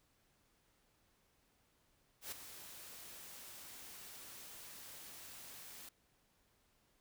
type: noise with ADSR envelope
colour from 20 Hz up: white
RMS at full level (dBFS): -43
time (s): 2.21-5.89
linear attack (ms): 110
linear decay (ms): 6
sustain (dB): -10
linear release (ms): 4
effects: pink hiss -75 dBFS RMS until 7 s